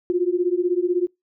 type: beating tone pair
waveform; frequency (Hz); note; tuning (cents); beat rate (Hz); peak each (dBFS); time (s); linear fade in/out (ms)
sine; 348.1 / 364.1; F4 / F#4; -6 / -28; 16; -21; 0.1-1.07; 0
effects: noise-tail reverb RT60 0.2 s tail -26 dB re dry